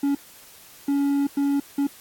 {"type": "tone bursts at uneven times", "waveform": "triangle", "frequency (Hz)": 281.5, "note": "C#4", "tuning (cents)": 27, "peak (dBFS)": -17, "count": 4, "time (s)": [[0.03, 0.15], [0.88, 1.27], [1.37, 1.6], [1.78, 1.87]], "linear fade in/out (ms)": 5, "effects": ["white hiss -48 dBFS RMS until 2 s", "AAC 64 kbps"]}